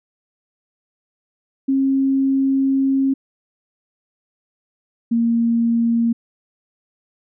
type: tone pair in turn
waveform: sine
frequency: 270 / 232.2 Hz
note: C#4 / A#3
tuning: -45 / -7 cents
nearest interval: minor third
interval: 262 cents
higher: first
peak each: -14 / -14 dBFS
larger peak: neither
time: 1.68-3.14 / 5.11-6.13 s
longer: first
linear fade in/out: 10 ms
effects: none

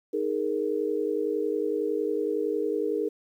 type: chord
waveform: sine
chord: D# suspended fourth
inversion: none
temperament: equal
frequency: 311.1 / 415.3 / 466.2 Hz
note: D#4 / G#4 / A#4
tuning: 0 / 0 / 0 cents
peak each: -31 / -28 / -29 dBFS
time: 0.13-3.09 s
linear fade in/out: 10 ms
effects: 10-bit

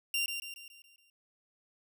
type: tone with echo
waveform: sawtooth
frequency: 2776 Hz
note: F7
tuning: 11 cents flat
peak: -26 dBFS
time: 0.14-0.26 s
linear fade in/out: 2 ms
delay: 140 ms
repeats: 6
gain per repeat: -6 dB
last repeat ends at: 1.1 s
effects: none

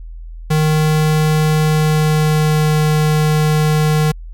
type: tone with pitch glide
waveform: square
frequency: 154.6 to 153.27 Hz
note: D#3 to D#3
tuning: -11 to -26 cents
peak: -12 dBFS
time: 0.5-4.12 s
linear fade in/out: 10 ms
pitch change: -15 cents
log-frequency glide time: 1.61-2.8 s
effects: added 41 Hz sine -28 dBFS peak until 4.33 s

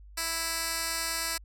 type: tone with band-pass filter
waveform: 10% pulse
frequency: 329.6 Hz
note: E4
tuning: in tune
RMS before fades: -32 dBFS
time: 0.17-1.38 s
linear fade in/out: 10 ms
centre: 8300 Hz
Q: 0.65
effects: added 50 Hz sine -47 dBFS peak until 1.44 s

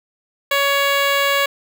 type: tone with notch filter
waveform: 10% pulse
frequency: 560 Hz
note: C#5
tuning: 18 cents sharp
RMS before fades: -17 dBFS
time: 0.51-1.46 s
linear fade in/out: 5 ms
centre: 8800 Hz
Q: 1.8
effects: none

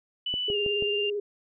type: tone with pitch glide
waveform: sine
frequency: 2977 to 2794 Hz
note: F#7 to F7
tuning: +10 to 0 cents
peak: -27 dBFS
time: 0.26-1.1 s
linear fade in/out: 5 ms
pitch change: -110 cents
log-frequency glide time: 0.49-0.57 s
type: click train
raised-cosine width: 2 ms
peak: -23 dBFS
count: 4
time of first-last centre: 0.34-0.824 s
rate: 6.2 Hz
type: tone with vibrato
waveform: sine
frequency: 411.1 Hz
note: G#4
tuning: 18 cents flat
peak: -27 dBFS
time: 0.48-1.2 s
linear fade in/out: 5 ms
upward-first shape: sine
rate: 18 Hz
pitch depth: 32 cents each way
effects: none

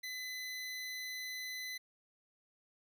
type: tone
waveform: 25% pulse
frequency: 2015 Hz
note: B6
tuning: 34 cents sharp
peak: -37 dBFS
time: 0.03-1.78 s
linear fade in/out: 10 ms
effects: none

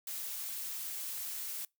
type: noise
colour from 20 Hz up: blue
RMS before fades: -40 dBFS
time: 0.07-1.65 s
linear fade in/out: 2 ms
effects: noise-tail reverb RT60 0.2 s tail -25 dB re dry

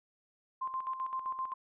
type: tone with tremolo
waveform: sine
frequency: 1046.5 Hz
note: C6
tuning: in tune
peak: -32 dBFS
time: 0.61-1.54 s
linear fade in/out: 10 ms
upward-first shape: square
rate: 7.7 Hz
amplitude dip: 60%
effects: resampled to 8000 Hz

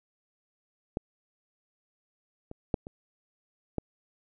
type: clicks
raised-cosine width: 2 ms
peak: -16 / -27 / -12 / -27 / -16 dBFS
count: 5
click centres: 0.971 / 2.514 / 2.742 / 2.869 / 3.783 s
effects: none

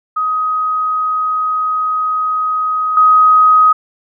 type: tone with level steps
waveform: sine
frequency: 1258 Hz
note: D#6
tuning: 19 cents sharp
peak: -13 / -5 dBFS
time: 0.16-3.73 s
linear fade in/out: 10 ms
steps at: 2.97 s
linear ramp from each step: 2 ms
effects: none

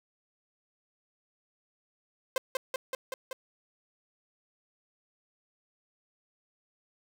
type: tone with echo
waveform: sawtooth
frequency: 522 Hz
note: C5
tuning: 4 cents flat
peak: -22 dBFS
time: 2.36-2.38 s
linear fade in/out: 2 ms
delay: 190 ms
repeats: 5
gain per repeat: -2 dB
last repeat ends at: 3.33 s
effects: none

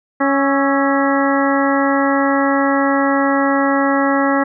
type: harmonic tone with a mistuned harmonic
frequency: 276.9 Hz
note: C#4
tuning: 2 cents flat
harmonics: 1 / 2 / 3 / 4 / 5 / 6 / 7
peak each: -16 / -19 / -21 / -22 / -23 / -24 / -24 dBFS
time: 0.2-4.44 s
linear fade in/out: 10 ms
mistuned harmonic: 5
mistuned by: -69 cents
effects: none

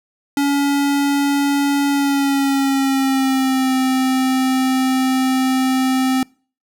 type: tone with pitch glide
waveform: square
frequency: 282.5 to 260.6 Hz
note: C#4 to C4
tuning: +33 to -7 cents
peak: -15 dBFS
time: 0.37-6.23 s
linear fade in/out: 2 ms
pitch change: -140 cents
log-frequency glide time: 1.89-3.74 s
effects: noise-tail reverb RT60 0.4 s tail -25 dB re dry

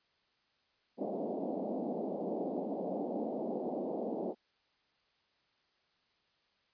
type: band-pass noise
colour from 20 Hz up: pink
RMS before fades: -37 dBFS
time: 0.97-4.35 s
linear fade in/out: 50 ms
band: 200 to 750 Hz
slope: 48 dB/octave
effects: white hiss -74 dBFS RMS until 6.73 s + resampled to 11025 Hz

